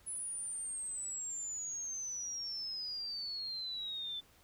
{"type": "exponential sweep", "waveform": "sine", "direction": "down", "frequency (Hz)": [10190, 3500], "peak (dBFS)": -38, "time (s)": [0.06, 4.21], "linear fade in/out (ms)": 20, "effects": ["pink hiss -65 dBFS RMS until 4.43 s"]}